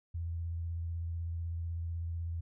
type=tone with vibrato; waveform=sine; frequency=84 Hz; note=E2; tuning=33 cents sharp; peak=-34 dBFS; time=0.14-2.41 s; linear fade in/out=10 ms; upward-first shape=sine; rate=16 Hz; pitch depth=25 cents each way; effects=none